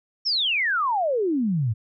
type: exponential sweep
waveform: sine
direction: down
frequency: 5580 to 102.3 Hz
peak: -20 dBFS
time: 0.25-1.74 s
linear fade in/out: 20 ms
effects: none